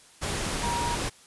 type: tone in noise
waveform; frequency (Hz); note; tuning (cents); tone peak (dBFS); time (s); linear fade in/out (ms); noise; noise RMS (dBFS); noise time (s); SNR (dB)
sine; 949; A#5; +31; -28; 0.62-0.96; 20; pink; -30; 0.21-1.1; -1
effects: white hiss -54 dBFS RMS until 1.26 s + resampled to 24000 Hz